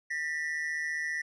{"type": "tone pair together", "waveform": "triangle", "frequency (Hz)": [1795, 1950], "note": ["A6", "B6"], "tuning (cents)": [34, -23], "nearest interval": "minor second", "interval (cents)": 143, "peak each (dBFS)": [-33, -31], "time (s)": [0.1, 1.22], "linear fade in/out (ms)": 10, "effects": ["resampled to 24000 Hz"]}